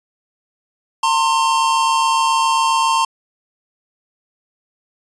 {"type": "tone pair together", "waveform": "square", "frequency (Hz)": [908, 1055.3], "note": ["A#5", "C6"], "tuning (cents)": [-46, 14], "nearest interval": "minor third", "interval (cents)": 260, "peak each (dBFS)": -17, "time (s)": [1.03, 3.05], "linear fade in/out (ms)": 5, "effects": ["resampled to 22050 Hz"]}